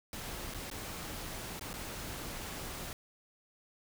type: noise with dropouts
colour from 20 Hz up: pink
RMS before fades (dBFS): -42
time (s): 0.13-2.93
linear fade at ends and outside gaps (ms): 1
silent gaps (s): 0.539-0.545 / 0.701-0.713 / 1.595-1.61 / 1.731-1.739
effects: none